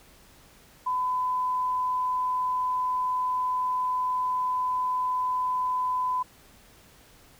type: tone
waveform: sine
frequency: 1007 Hz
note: B5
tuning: 33 cents sharp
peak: -24 dBFS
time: 0.86-6.23 s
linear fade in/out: 10 ms
effects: pink hiss -55 dBFS RMS until 7.39 s